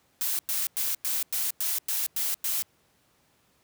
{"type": "noise bursts", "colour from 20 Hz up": "blue", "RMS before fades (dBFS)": -28, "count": 9, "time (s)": [0.21, 2.622], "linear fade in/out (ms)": 0, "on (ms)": 180, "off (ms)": 99, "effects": ["pink hiss -66 dBFS RMS until 3.63 s", "high-pass 80 Hz 12 dB/octave"]}